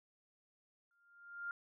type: tone with exponential growth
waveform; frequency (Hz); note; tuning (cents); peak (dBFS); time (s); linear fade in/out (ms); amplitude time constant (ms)
sine; 1400; F6; +4; -37; 0.91-1.51; 1; 130
effects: none